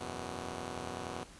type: chord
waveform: 5% pulse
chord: E suspended second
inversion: none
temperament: just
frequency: 82.41 / 92.71 / 123.61 Hz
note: E2 / F#2 / B2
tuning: 0 / +4 / +2 cents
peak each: -34 / -33 / -34 dBFS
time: 0-1.24 s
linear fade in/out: 10 ms
effects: pink hiss -55 dBFS RMS until 1.39 s + resampled to 24000 Hz